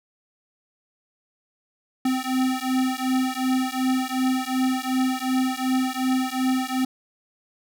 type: beating tone pair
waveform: square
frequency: 257.4 / 260.1 Hz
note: C4 / C4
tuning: -28 / -10 cents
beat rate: 2.7 Hz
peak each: -25 dBFS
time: 2.05-6.85 s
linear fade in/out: 5 ms
effects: none